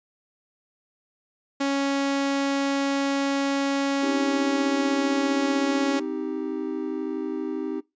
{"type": "tone", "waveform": "sawtooth", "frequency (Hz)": 277.2, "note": "C#4", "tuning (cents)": 0, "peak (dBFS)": -18, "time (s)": [1.6, 6], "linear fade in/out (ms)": 10}
{"type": "chord", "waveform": "triangle", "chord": "C minor", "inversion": "none", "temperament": "just", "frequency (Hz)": [261.6, 314, 392.4], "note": ["C4", "Eb4", "G4"], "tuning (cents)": [0, 16, 2], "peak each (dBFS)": [-30, -28, -30], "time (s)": [4.02, 7.81], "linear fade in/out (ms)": 20}
{"effects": ["noise-tail reverb RT60 0.2 s tail -21 dB re dry", "resampled to 16000 Hz"]}